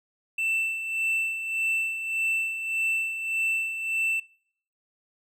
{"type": "tone with tremolo", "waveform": "triangle", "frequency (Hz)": 2667, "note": "E7", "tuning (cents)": 20, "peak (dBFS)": -21, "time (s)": [0.38, 4.2], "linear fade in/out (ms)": 5, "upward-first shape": "sine", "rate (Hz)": 1.7, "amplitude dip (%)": 60, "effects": ["noise-tail reverb RT60 0.7 s tail -25 dB re dry"]}